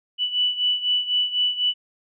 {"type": "beating tone pair", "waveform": "sine", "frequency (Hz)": [2966, 2970], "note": ["F#7", "F#7"], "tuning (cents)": [4, 6], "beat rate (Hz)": 4, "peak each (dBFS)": [-21, -25], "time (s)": [0.18, 1.74], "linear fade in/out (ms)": 50, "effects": []}